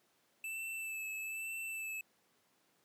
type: tone with vibrato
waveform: square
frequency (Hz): 2637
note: E7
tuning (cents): 0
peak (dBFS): -40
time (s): 0.44-2.01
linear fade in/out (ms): 2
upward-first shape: sine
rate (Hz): 1.1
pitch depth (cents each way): 25
effects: pink hiss -73 dBFS RMS until 2.84 s + high-pass 200 Hz 12 dB/octave